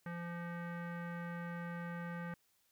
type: tone with low-pass filter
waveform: square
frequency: 171.8 Hz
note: F3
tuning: 28 cents flat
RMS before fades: -43 dBFS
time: 0.06-2.34 s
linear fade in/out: 2 ms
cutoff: 1700 Hz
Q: 3.5
effects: white hiss -75 dBFS RMS until 2.71 s